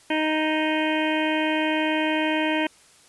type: harmonic tone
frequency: 311.1 Hz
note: D#4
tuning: in tune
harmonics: 1 / 2 / 3 / 5 / 6 / 7 / 8 / 9 / 10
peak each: -24 / -28 / -29 / -33 / -32 / -34 / -31 / -38 / -34 dBFS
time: 0.1-2.67 s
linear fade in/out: 5 ms
effects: white hiss -54 dBFS RMS until 3.08 s + resampled to 24000 Hz